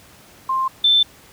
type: tone pair in turn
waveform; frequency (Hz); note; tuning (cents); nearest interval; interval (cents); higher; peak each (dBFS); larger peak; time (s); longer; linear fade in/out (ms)
sine; 1053 / 3542; C6 / A7; +11 / +11; octave + major sixth; 2100; second; -17 / -11; second; 0.49-0.68 / 0.84-1.03; neither; 5
effects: pink hiss -47 dBFS RMS until 1.32 s + high-pass 60 Hz 12 dB/octave